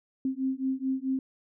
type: beating tone pair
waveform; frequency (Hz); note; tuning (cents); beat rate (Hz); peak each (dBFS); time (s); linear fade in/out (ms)
sine; 261.9 / 266.5; C4 / C4; +2 / +32; 4.6; -30; 0.25-1.19; 2
effects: none